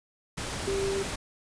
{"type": "tone in noise", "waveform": "sine", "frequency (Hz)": 392, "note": "G4", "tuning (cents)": 0, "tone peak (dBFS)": -27, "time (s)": [0.67, 1.03], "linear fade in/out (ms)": 10, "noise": "pink", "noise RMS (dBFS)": -34, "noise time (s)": [0.37, 1.16], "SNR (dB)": 4, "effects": ["resampled to 22050 Hz"]}